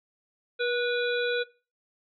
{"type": "harmonic tone with a mistuned harmonic", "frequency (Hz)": 489.7, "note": "B4", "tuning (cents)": -15, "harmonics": [1, 3, 5, 7, 8], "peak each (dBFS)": [-27, -30, -35, -39, -37], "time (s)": [0.59, 1.44], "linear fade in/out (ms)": 20, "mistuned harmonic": 1, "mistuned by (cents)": -23, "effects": ["noise-tail reverb RT60 0.3 s tail -17 dB re dry"]}